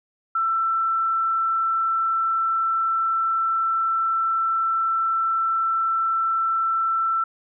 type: tone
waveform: sine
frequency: 1336 Hz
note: E6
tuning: 23 cents sharp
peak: -19 dBFS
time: 0.35-7.24 s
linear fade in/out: 5 ms
effects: none